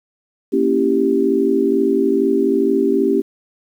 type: chord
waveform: sine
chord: A# diminished seventh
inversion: none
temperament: equal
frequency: 233.1 / 277.2 / 329.6 / 392 Hz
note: A#3 / C#4 / E4 / G4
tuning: 0 / 0 / 0 / 0 cents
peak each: -21 / -18 / -21 / -16 dBFS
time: 0.52-3.22 s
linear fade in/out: 20 ms
effects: 8-bit